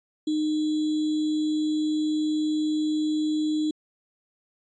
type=tone with sample-and-hold; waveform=sine; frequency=306.8 Hz; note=D#4; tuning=24 cents flat; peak=-22 dBFS; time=0.27-3.71 s; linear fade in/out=5 ms; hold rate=3675 Hz; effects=resampled to 16000 Hz